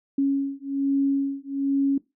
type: beating tone pair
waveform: sine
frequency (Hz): 275.6 / 276.8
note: C#4 / C#4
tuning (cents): -10 / -2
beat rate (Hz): 1.2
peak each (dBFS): -24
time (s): 0.18-1.98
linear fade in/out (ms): 5
effects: noise-tail reverb RT60 0.2 s tail -19 dB re dry